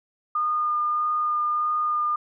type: tone with vibrato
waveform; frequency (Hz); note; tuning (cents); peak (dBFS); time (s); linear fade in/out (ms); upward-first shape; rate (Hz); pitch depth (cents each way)
sine; 1216; D#6; -40; -21; 0.35-2.16; 5; sine; 1.6; 11
effects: none